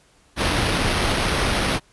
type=noise with sample-and-hold; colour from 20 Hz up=pink; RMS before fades=-21 dBFS; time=0.36-1.8 s; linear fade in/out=50 ms; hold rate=7350 Hz; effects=pink hiss -57 dBFS RMS until 1.92 s + resampled to 24000 Hz

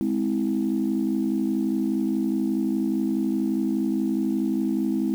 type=chord; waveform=sine; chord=Ab augmented; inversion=none; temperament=just; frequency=207.7 / 259.6 / 324.5 Hz; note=Ab3 / C4 / E4; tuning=0 / -13 / -27 cents; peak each=-25 dBFS; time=0.01-5.14 s; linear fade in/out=0 ms; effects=tanh soft clip ceiling -14 dBFS + 8-bit

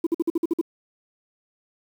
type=tone bursts; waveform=sine; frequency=333 Hz; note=E4; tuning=18 cents sharp; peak=-16 dBFS; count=8; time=0.04-0.613 s; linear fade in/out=5 ms; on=27 ms; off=51 ms; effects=tanh soft clip ceiling -16 dBFS + 8-bit

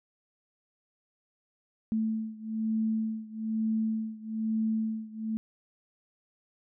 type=beating tone pair; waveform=sine; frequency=220 / 221.1 Hz; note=A3 / A3; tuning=0 / +9 cents; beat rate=1.1 Hz; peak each=-30 / -32 dBFS; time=1.92-5.37 s; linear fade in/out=0 ms; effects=none

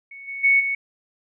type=tone with level steps; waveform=sine; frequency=2217 Hz; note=C#7; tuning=in tune; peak=-37 / -29 / -13 / -21 dBFS; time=0.11-0.75 s; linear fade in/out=5 ms; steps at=0.27 / 0.43 / 0.59 s; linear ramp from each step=20 ms; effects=none

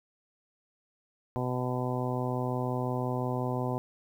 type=harmonic tone; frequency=125.7 Hz; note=B2; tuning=31 cents sharp; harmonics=1 / 2 / 3 / 4 / 5 / 6 / 7 / 8; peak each=-32 / -35 / -37 / -38 / -39 / -40 / -40 / -41 dBFS; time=1.36-3.78 s; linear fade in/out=0 ms; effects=10-bit

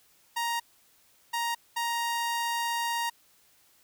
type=tone bursts at uneven times; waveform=sawtooth; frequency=936 Hz; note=A#5; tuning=7 cents sharp; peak=-24 dBFS; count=3; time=0.36-0.6 / 1.33-1.55 / 1.76-3.1 s; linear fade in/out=10 ms; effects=white hiss -63 dBFS RMS until 3.83 s

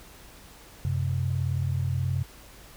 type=tone pair together; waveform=sine; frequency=92.9 / 131.68 Hz; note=F#2 / C3; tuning=+7 / +11 cents; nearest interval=tritone; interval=604 cents; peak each=-27 dBFS; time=0.85-2.23 s; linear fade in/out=0 ms; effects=added 50 Hz sine -54 dBFS peak until 2.76 s + pink hiss -50 dBFS RMS until 2.76 s

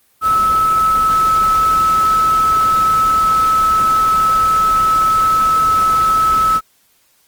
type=tone in noise; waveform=sine; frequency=1300 Hz; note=E6; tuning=24 cents flat; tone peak=-10 dBFS; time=0.21-6.61 s; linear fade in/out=50 ms; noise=pink; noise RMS=-27 dBFS; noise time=0.21-6.61 s; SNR=+14 dB; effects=white hiss -56 dBFS RMS until 7.27 s + Opus 24 kbps

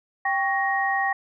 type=tone cluster; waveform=sine; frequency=786 / 1114 / 1875 Hz; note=G5 / C#6 / A#6; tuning=+4 / +8 / +10 cents; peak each=-24 / -30 / -24 dBFS; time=0.25-1.13 s; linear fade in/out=5 ms; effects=none

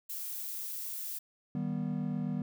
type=noise; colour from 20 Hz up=violet; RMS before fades=-39 dBFS; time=0.09-1.19 s; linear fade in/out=10 ms
type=chord; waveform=triangle; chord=Eb augmented; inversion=none; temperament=just; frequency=155.56 / 194.45 / 243.1 Hz; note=Eb3 / G3 / B3; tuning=0 / -14 / -27 cents; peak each=-34 dBFS; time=1.55-2.42 s; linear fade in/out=2 ms
effects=none

